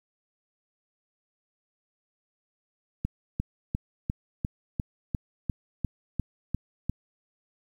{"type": "click train", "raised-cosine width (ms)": 5, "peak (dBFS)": -15, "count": 12, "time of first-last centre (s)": [3.05, 6.896], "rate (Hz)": 2.86, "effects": ["9-bit"]}